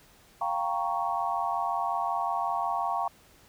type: chord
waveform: sine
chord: G half-diminished seventh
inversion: third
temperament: equal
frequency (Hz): 698.5 / 784 / 932.3 / 1108.7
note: F5 / G5 / Bb5 / Db6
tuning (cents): 0 / 0 / 0 / 0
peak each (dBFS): -32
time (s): 0.41-3.08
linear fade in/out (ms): 5
effects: pink hiss -58 dBFS RMS until 3.48 s